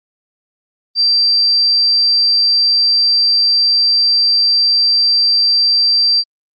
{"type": "tone", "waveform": "sine", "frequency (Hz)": 4699, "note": "D8", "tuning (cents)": 0, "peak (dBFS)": -9, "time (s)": [0.95, 6.24], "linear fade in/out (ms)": 50, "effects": ["Opus 24 kbps"]}